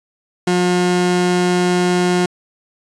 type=tone pair together; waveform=30% pulse; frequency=179 / 358 Hz; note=F3 / F4; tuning=+43 / +43 cents; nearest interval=octave; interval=1200 cents; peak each=-13 / -17 dBFS; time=0.47-2.26 s; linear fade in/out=5 ms; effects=resampled to 22050 Hz